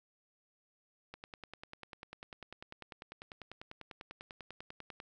click train, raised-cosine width 0.3 ms, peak -30 dBFS, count 40, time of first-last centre 1.14-5.001 s, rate 10.1 Hz, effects none

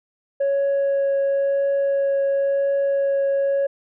sine tone with vibrato, 554.4 Hz, C#5, in tune, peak -15 dBFS, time 0.4-3.67 s, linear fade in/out 10 ms, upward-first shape triangle, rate 0.96 Hz, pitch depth 8 cents each way, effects tanh soft clip ceiling -16 dBFS

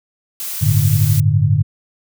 blue noise, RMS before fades -25 dBFS, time 0.4-1.2 s, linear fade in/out 0 ms
sine chord, G suspended second, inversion none, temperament equal, 98 / 110 / 146.83 Hz, G2 / A2 / D3, 0 / 0 / 0 cents, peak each -16 / -15 / -15 dBFS, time 0.61-1.63 s, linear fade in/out 20 ms
effects none

